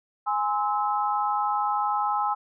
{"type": "chord", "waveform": "sine", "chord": "Ab augmented", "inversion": "none", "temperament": "just", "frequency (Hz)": [830.6, 1038.3, 1297.8], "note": ["Ab5", "C6", "E6"], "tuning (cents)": [0, -14, -27], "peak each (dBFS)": [-25, -29, -28], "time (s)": [0.26, 2.35], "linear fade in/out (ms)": 20, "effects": []}